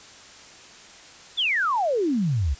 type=exponential sweep; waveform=sine; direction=down; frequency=3617 to 61.6 Hz; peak=-20 dBFS; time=1.37-2.55 s; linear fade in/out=20 ms; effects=white hiss -46 dBFS RMS until 2.59 s + resampled to 16000 Hz